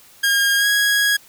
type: tone with pitch glide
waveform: sawtooth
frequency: 1622 to 1655.1 Hz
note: G#6 to G#6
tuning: -41 to -6 cents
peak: -11 dBFS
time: 0.23-1.17 s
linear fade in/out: 10 ms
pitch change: +35 cents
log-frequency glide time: 0.57-0.67 s
effects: white hiss -48 dBFS RMS until 1.28 s